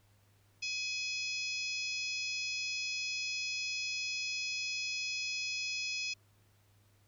harmonic tone, 843 Hz, G#5, 26 cents sharp, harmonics 3 / 4 / 5 / 6 / 7 / 8, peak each -37 / -46 / -46 / -40 / -46 / -51 dBFS, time 0.62-6.14 s, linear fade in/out 10 ms, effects added 101 Hz sine -66 dBFS peak until 7.07 s + pink hiss -71 dBFS RMS until 7.07 s

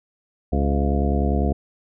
harmonic tone with a mistuned harmonic, 70 Hz, C#2, 18 cents sharp, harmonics 1 / 2 / 3 / 4 / 5 / 6 / 7 / 9 / 10, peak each -20 / -28 / -25 / -28 / -31 / -30 / -32 / -34 / -30 dBFS, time 0.52-1.53 s, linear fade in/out 10 ms, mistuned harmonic 7, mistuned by +62 cents, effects none

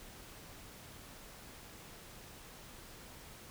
silence, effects pink hiss -53 dBFS RMS until 3.5 s

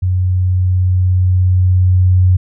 sine tone with level ramp, 91.7 Hz, F#2, 15 cents flat, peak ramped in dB -11 to -6 dBFS, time 0.02-2.37 s, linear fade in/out 10 ms, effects none

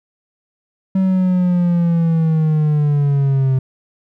triangle linear sweep, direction down, 191.1 to 130.5 Hz, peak -10 dBFS, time 0.95-3.59 s, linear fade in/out 5 ms, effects none

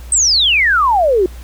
sine exponential sweep, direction down, 8500 to 349.2 Hz, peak -9 dBFS, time 0.12-1.26 s, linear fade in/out 2 ms, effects added 60 Hz sine -29 dBFS peak until 1.43 s + pink hiss -42 dBFS RMS until 1.43 s

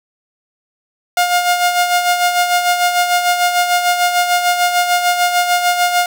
sawtooth tone with tremolo, 710 Hz, F5, 28 cents sharp, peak -6 dBFS, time 1.17-6.06 s, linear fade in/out 2 ms, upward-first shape sine, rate 6.7 Hz, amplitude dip 55%, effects none

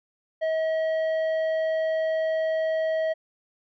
sine tone with tanh clipping, 639 Hz, D#5, 46 cents sharp, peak -24 dBFS, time 0.41-3.14 s, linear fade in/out 20 ms, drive 8 dB, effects none

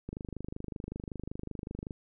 click train, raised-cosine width 3 ms, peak -25 dBFS, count 47, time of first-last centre 0.09-1.908 s, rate 25.3 Hz, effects none

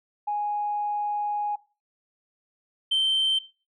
sine tone pair in turn, 830 / 3113 Hz, G#5 / G7, -1 / -13 cents, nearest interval octave + major seventh, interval 2288 cents, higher second, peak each -24 / -18 dBFS, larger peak second, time 0.27-1.56 / 2.91-3.39 s, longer first, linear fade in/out 10 ms, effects noise-tail reverb RT60 0.3 s tail -18 dB re dry + tanh soft clip ceiling -18 dBFS

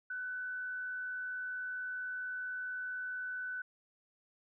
sine tone with frequency modulation, 1500 Hz, F#6, 23 cents sharp, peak -37 dBFS, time 0.1-3.62 s, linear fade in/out 5 ms, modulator 75.6 Hz, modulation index 0.28, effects none

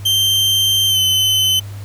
40% pulse tone with pitch glide, 3136 to 3048 Hz, G7 to G7, 0 to -49 cents, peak -11 dBFS, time 0.05-1.6 s, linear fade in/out 10 ms, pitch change -49 cents, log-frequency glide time 0.88-0.98 s, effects added 101 Hz sine -27 dBFS peak until 1.84 s + pink hiss -42 dBFS RMS until 1.84 s

